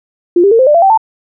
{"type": "tone with pitch steps", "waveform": "sine", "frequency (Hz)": [349.2, 398.8, 455.5, 520.2, 594.1, 678.5, 774.9, 885], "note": ["F4", "G4", "A#4", "C5", "D5", "E5", "G5", "A5"], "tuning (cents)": [0, 30, -40, -10, 20, 50, -20, 10], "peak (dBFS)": -4, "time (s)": [0.36, 0.976], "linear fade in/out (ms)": 5, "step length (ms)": 77, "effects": []}